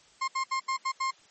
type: tone bursts at uneven times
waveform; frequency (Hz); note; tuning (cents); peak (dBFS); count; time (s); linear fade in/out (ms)
35% pulse; 1062; C6; +25; -25; 6; 0.21-0.28 / 0.35-0.44 / 0.51-0.6 / 0.68-0.77 / 0.85-0.92 / 1-1.11; 10
effects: white hiss -59 dBFS RMS until 1.3 s + MP3 32 kbps